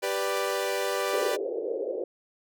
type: chord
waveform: sawtooth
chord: G major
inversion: none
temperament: equal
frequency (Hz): 392 / 493.9 / 587.3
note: G4 / B4 / D5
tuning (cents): 0 / 0 / 0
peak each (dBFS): -27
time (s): 0.02-1.37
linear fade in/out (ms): 20
type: band-pass noise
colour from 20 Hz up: pink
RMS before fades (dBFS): -31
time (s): 1.13-2.04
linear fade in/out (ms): 5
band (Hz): 380 to 540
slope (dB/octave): 48
effects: none